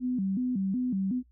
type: tone with vibrato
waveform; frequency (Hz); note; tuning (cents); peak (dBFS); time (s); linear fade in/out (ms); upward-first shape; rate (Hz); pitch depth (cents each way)
sine; 220; A3; 0; -26; 0-1.23; 50; square; 2.7; 230
effects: noise-tail reverb RT60 0.1 s tail -19 dB re dry + added 60 Hz sine -58 dBFS peak until 1.31 s